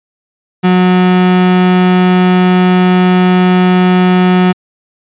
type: tone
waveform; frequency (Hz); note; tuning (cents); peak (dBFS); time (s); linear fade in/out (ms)
35% pulse; 182.3; F#3; -25; -4; 0.63-4.53; 20
effects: resampled to 8000 Hz